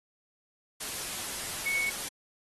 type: tone in noise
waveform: sine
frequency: 2217 Hz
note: C#7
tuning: in tune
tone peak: -27 dBFS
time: 1.66-1.9 s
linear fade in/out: 10 ms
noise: white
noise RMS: -36 dBFS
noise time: 0.8-2.09 s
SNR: +6 dB
effects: AAC 32 kbps